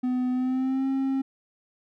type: tone with pitch glide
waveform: triangle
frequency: 251.7 to 268.2 Hz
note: B3 to C4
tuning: +33 to +43 cents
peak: -21 dBFS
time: 0.03-1.22 s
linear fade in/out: 10 ms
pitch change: +110 cents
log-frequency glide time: 0.31-0.87 s
effects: none